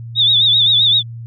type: tone with vibrato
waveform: sine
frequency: 3621 Hz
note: A7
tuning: 49 cents sharp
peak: -9 dBFS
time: 0.15-1.03 s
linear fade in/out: 50 ms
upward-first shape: sine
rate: 7.7 Hz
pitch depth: 91 cents each way
effects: added 116 Hz sine -27 dBFS peak until 1.26 s